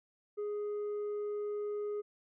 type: tone with tanh clipping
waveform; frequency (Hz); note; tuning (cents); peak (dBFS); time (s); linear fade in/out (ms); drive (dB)
sine; 415.3; G#4; 0; -35; 0.37-2.02; 20; 3
effects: none